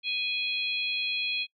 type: harmonic tone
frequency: 830.6 Hz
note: G#5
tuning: in tune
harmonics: 3 / 4 / 5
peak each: -30 / -32 / -34 dBFS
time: 0.03-1.47 s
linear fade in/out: 50 ms
effects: noise-tail reverb RT60 0.1 s tail -25 dB re dry